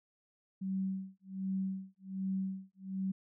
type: tone with tremolo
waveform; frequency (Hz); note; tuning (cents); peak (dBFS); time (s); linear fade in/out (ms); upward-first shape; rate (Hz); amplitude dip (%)
sine; 191; G3; -45; -31; 0.61-3.12; 10; sine; 1.3; 100
effects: none